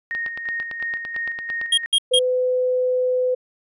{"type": "tone with tremolo", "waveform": "sine", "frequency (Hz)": 1856, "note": "A#6", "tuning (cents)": -8, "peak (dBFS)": -23, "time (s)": [0.11, 1.86], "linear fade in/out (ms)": 0, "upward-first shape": "square", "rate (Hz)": 2.9, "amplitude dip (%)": 45}
{"type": "click train", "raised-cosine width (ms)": 0.3, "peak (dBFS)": -18, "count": 14, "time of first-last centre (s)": [0.15, 1.614], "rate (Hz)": 8.88}
{"type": "tone bursts", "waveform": "square", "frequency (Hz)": 3244, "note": "G#7", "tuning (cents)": -41, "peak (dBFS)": -14, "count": 3, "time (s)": [1.72, 2.191], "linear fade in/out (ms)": 5, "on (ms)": 57, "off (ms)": 150}
{"type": "tone", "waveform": "sine", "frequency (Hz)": 505, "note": "B4", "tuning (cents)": 39, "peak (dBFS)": -17, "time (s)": [2.11, 3.35], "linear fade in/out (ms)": 10}
{"effects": ["resampled to 24000 Hz"]}